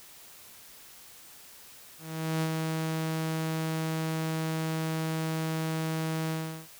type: tone with ADSR envelope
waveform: sawtooth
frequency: 160 Hz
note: D#3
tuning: 49 cents sharp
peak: -22 dBFS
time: 1.98-6.68 s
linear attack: 440 ms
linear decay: 60 ms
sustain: -3 dB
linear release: 370 ms
effects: white hiss -51 dBFS RMS until 6.79 s